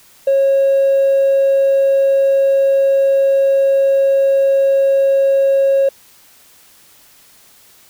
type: tone with hard clipping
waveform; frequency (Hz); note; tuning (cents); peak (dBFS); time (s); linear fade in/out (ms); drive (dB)
sine; 546; C#5; -26; -10; 0.27-5.89; 5; 1
effects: white hiss -47 dBFS RMS until 7.89 s